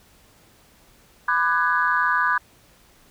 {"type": "chord", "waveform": "sine", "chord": "G# half-diminished seventh", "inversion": "first", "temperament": "just", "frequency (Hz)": [996.7, 1196.1, 1495.1, 1661.2], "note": ["B5", "D6", "F#6", "G#6"], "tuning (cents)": [16, 31, 18, 0], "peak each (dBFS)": -23, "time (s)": [1.28, 2.38], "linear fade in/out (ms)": 5, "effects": ["tanh soft clip ceiling -7 dBFS", "pink hiss -55 dBFS RMS until 3.1 s"]}